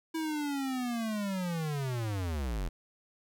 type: linear sweep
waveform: square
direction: down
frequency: 325.8 to 38.98 Hz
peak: -32 dBFS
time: 0.14-2.69 s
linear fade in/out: 10 ms
effects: none